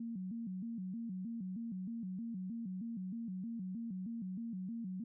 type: tone with vibrato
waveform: sine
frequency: 207 Hz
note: G#3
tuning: 5 cents flat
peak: -39 dBFS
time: 0-5.04 s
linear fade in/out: 5 ms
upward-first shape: square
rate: 3.2 Hz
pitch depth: 190 cents each way
effects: none